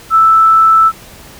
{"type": "tone", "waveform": "sine", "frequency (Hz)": 1318.5, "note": "E6", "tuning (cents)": 0, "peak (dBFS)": -4, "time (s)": [0.1, 0.92], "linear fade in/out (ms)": 50, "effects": ["pink hiss -36 dBFS RMS until 1.39 s"]}